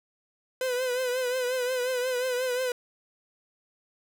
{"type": "tone with vibrato", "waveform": "45% pulse", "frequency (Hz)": 504, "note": "B4", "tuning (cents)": 35, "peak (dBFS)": -26, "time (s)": [0.61, 2.72], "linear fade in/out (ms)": 2, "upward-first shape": "triangle", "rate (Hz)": 5.6, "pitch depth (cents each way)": 65, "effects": []}